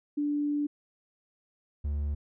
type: tone pair in turn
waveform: sine / triangle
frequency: 292.4 / 72.87 Hz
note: D4 / D2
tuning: -7 / -13 cents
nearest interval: 2 octaves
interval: 2406 cents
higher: first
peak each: -26 dBFS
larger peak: neither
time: 0.17-0.67 / 1.84-2.15 s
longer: first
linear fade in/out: 10 ms
effects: none